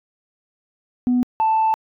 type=tone pair in turn; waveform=sine; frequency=247.5 / 882 Hz; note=B3 / A5; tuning=+4 / +4 cents; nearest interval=octave + minor seventh; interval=2200 cents; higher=second; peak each=-13 dBFS; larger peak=neither; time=1.07-1.23 / 1.4-1.74 s; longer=second; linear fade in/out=0 ms; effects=tanh soft clip ceiling -12 dBFS